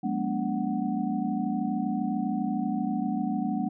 sine tone cluster, 180.9 / 208.6 / 241.3 / 288.1 / 743 Hz, F#3 / G#3 / B3 / D4 / F#5, -39 / +8 / -40 / -33 / +7 cents, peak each -35 / -30 / -31 / -32 / -35 dBFS, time 0.03-3.69 s, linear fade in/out 10 ms, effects none

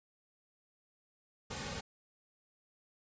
pink noise with comb filter, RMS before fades -41 dBFS, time 1.5-1.81 s, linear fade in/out 10 ms, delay 3 ms, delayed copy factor -0.75, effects resampled to 16000 Hz

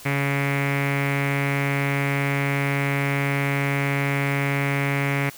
sawtooth tone with low-pass filter, 140 Hz, C#3, 18 cents sharp, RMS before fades -23 dBFS, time 0.05-5.3 s, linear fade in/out 10 ms, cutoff 2200 Hz, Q 5.8, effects white hiss -43 dBFS RMS until 5.37 s

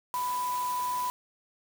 sine tone in noise, 993 Hz, B5, 9 cents sharp, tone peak -28 dBFS, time 0.14-1.1 s, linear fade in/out 0 ms, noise white, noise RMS -41 dBFS, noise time 0.14-1.1 s, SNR +10 dB, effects none

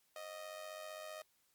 sawtooth tone with amplitude modulation, 622.3 Hz, D#5, in tune, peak -39 dBFS, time 0.16-1.22 s, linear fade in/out 2 ms, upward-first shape sine, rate 95.4 Hz, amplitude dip 65%, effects white hiss -75 dBFS RMS until 1.54 s + MP3 96 kbps

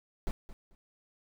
brown noise with echo, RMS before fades -31 dBFS, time 0.27-0.31 s, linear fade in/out 0 ms, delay 220 ms, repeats 2, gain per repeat -14 dB, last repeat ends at 0.75 s, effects none

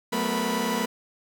sawtooth tone cluster, 184.4 / 219.3 / 248.2 / 471 / 987 Hz, F#3 / A3 / B3 / A#4 / B5, -6 / -6 / +9 / +18 / -1 cents, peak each -30 / -25 / -27 / -29 / -26 dBFS, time 0.12-0.86 s, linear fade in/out 10 ms, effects none

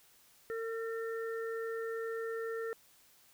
harmonic tone, 453.7 Hz, A#4, 47 cents flat, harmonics 1 / 3 / 4, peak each -36 / -46 / -46 dBFS, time 0.5-2.73 s, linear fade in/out 0 ms, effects white hiss -64 dBFS RMS until 3.33 s

